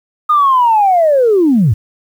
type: linear sweep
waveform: sine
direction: down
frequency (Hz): 1238 to 89.2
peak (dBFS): -6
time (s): 0.29-1.74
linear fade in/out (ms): 10
effects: tanh soft clip ceiling -2 dBFS + 7-bit